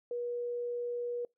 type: tone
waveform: sine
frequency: 481.9 Hz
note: B4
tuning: 43 cents flat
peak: -33 dBFS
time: 0.11-1.25 s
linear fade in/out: 2 ms
effects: noise-tail reverb RT60 0.2 s tail -26 dB re dry